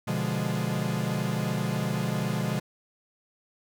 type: chord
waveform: 45% pulse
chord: B diminished seventh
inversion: none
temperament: equal with one note detuned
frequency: 124.04 / 146.83 / 174.61 / 207.7 Hz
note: B2 / D3 / F3 / Ab3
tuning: +8 / 0 / 0 / 0 cents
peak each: -32 dBFS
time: 0.07-2.6 s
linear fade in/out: 10 ms
effects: none